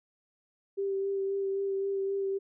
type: tone with vibrato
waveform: sine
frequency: 392 Hz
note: G4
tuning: in tune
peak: -28 dBFS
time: 0.77-2.39 s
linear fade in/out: 20 ms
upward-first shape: sine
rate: 3.8 Hz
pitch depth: 16 cents each way
effects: none